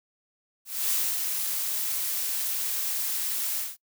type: noise with ADSR envelope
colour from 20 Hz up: blue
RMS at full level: -25 dBFS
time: 0.65-3.77 s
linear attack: 250 ms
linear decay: 260 ms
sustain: -4 dB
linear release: 190 ms
effects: noise-tail reverb RT60 0.1 s tail -23 dB re dry

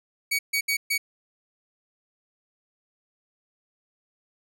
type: tone bursts at uneven times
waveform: sawtooth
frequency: 2252 Hz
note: C#7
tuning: 27 cents sharp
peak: -19 dBFS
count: 4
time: 0.31-0.39 / 0.53-0.61 / 0.68-0.77 / 0.9-0.98 s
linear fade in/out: 10 ms
effects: none

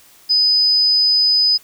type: tone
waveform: sine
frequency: 5000 Hz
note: D#8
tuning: 8 cents sharp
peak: -11 dBFS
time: 0.29-1.58 s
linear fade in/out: 20 ms
effects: white hiss -48 dBFS RMS until 1.63 s

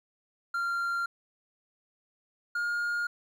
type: tone pair in turn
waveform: triangle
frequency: 1386 / 1420 Hz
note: F6 / F6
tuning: -14 / +28 cents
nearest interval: unison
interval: 42 cents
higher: second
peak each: -26 dBFS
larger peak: neither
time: 0.54-1.06 / 2.55-3.07 s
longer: neither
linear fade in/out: 5 ms
effects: 11-bit

